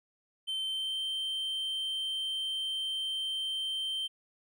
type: tone with pitch glide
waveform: triangle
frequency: 3100 to 3125 Hz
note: G7 to G7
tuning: -20 to -6 cents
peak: -30 dBFS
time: 0.47-4.08 s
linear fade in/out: 20 ms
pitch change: +14 cents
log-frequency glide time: 0.6-1.01 s
effects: none